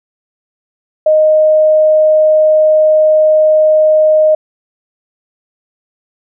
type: tone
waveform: sine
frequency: 620 Hz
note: D#5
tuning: 6 cents flat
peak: -5 dBFS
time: 1.06-4.35 s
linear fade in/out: 5 ms
effects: none